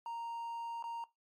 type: tone with dropouts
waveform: triangle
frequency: 930 Hz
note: A#5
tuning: 4 cents flat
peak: -37 dBFS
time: 0.06-1.04 s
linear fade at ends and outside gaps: 1 ms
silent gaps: 0.826-0.84 s
effects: noise-tail reverb RT60 0.2 s tail -19 dB re dry + MP3 64 kbps